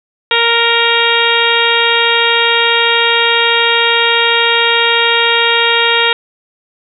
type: harmonic tone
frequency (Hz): 466.2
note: A#4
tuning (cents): 0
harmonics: 1 / 2 / 3 / 4 / 5 / 6 / 7 / 8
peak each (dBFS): -17 / -17 / -17 / -17 / -17 / -17 / -17 / -17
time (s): 0.31-6.13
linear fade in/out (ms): 2
effects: none